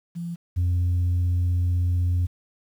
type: tone pair in turn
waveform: sine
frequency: 171 / 88.41 Hz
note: F3 / F2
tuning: -36 / +22 cents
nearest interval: major seventh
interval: 1142 cents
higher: first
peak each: -28 / -17 dBFS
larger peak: second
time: 0.15-0.36 / 0.56-2.27 s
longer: second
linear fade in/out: 20 ms
effects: tanh soft clip ceiling -18 dBFS + 9-bit